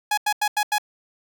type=tone bursts; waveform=sawtooth; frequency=837 Hz; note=G#5; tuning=13 cents sharp; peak=-15 dBFS; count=5; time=0.11-0.783 s; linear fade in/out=5 ms; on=65 ms; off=87 ms; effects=none